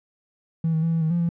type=tone with pitch steps; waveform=triangle; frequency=163.2 / 159.3 / 165.3 / 164.3 / 158.4 / 172.2 / 169.4 Hz; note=E3 / D#3 / E3 / E3 / D#3 / F3 / E3; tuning=-17 / +41 / +5 / -5 / +31 / -24 / +48 cents; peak=-16 dBFS; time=0.64-1.291 s; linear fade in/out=5 ms; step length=93 ms; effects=tanh soft clip ceiling -16 dBFS